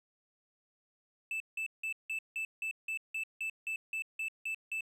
triangle tone bursts, 2637 Hz, E7, in tune, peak -32 dBFS, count 14, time 1.31-4.808 s, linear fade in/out 2 ms, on 92 ms, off 170 ms, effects none

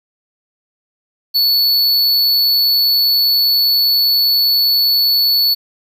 square tone, 4435 Hz, C#8, in tune, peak -11 dBFS, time 1.34-5.55 s, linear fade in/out 20 ms, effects 8-bit

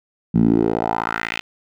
10% pulse tone with band-pass filter sweep, 56.1 Hz, A1, 34 cents sharp, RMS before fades -19 dBFS, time 0.34-1.41 s, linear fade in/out 10 ms, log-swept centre 180 to 2900 Hz, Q 2.8, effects none

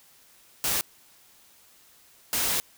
white noise bursts at uneven times, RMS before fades -26 dBFS, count 2, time 0.64-0.81 / 2.33-2.6 s, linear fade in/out 0 ms, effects white hiss -57 dBFS RMS until 2.77 s

